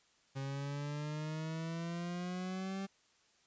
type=exponential sweep; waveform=40% pulse; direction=up; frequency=134.8 to 196 Hz; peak=-37 dBFS; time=0.35-2.87 s; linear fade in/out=20 ms; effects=white hiss -70 dBFS RMS until 3.46 s + resampled to 16000 Hz